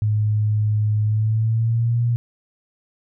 sine tone with pitch glide, 106.4 to 118.74 Hz, G#2 to A#2, +42 to +32 cents, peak -16 dBFS, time 0.02-2.16 s, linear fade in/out 0 ms, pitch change +190 cents, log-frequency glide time 1.03-2.02 s, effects none

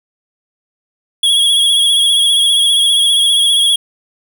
square tone with vibrato, 3322 Hz, G#7, in tune, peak -9 dBFS, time 1.23-3.76 s, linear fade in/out 5 ms, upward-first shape sine, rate 15 Hz, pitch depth 42 cents each way, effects none

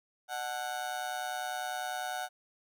30% pulse tone with amplitude modulation, 740 Hz, F#5, in tune, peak -28 dBFS, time 0.28-2.29 s, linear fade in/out 50 ms, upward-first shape sine, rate 130 Hz, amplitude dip 80%, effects none

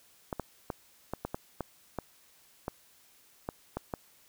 clicks, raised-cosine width 1 ms, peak -19 dBFS, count 12, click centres 0.328 / 0.397 / 0.702 / 1.136 / 1.25 / 1.345 / 1.607 / 1.987 / 2.681 / 3.489 / 3.77 / 3.938 s, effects white hiss -62 dBFS RMS until 4.28 s

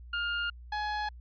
30% pulse tone pair in turn, 1411 / 841.1 Hz, F6 / G#5, +17 / +22 cents, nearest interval major sixth, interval 895 cents, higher first, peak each -27 / -28 dBFS, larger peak first, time 0.13-0.5 / 0.72-1.09 s, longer neither, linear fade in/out 5 ms, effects added 60 Hz sine -45 dBFS peak until 1.2 s + resampled to 11025 Hz

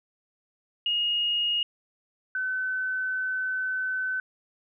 sine tone pair in turn, 2865 / 1517.7 Hz, F7 / F#6, +44 / +44 cents, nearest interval major seventh, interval 1100 cents, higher first, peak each -23 / -26 dBFS, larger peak first, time 0.86-1.63 / 2.35-4.2 s, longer second, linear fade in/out 2 ms, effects none

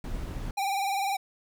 brown noise, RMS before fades -34 dBFS, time 0.04-0.51 s, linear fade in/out 2 ms
square tone with vibrato, 790 Hz, G5, 13 cents sharp, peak -27 dBFS, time 0.57-1.17 s, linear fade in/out 10 ms, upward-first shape sine, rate 20 Hz, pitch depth 62 cents each way
effects none

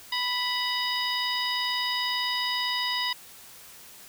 harmonic tone with a mistuned harmonic, 987.8 Hz, B5, in tune, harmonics 1 / 2 / 3 / 4 / 5, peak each -32 / -32 / -32 / -32 / -32 dBFS, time 0.12-3.13 s, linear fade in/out 5 ms, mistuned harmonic 4, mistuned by -88 cents, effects white hiss -48 dBFS RMS until 4.08 s

